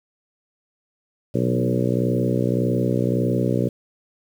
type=harmonic tone with a mistuned harmonic; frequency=61.74 Hz; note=B1; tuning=in tune; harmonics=2 / 3 / 4 / 5 / 6 / 7 / 8 / 9; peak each=-23 / -25 / -26 / -27 / -28 / -28 / -29 / -30 dBFS; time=1.34-3.69 s; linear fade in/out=10 ms; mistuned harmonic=3; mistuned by=-17 cents; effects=8-bit